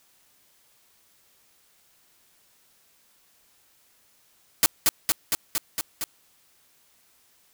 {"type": "noise with echo", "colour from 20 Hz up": "white", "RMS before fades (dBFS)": -17, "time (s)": [4.63, 4.66], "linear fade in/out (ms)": 0, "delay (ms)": 230, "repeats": 6, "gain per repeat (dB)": -2, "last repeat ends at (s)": 6.04, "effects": ["white hiss -62 dBFS RMS until 7.53 s"]}